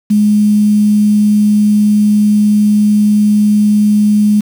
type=tone with quantisation; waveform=sine; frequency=209.2 Hz; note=G#3; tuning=13 cents sharp; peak=-6 dBFS; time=0.1-4.41 s; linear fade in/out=10 ms; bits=5; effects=none